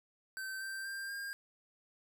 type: tone with pitch steps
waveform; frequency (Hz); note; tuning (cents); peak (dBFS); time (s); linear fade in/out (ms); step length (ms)
square; 1546 / 1566.7 / 1587.6 / 1608.9; G6 / G6 / G6 / G6; -24 / -1 / +22 / +45; -40; 0.37-1.33; 0; 240
effects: none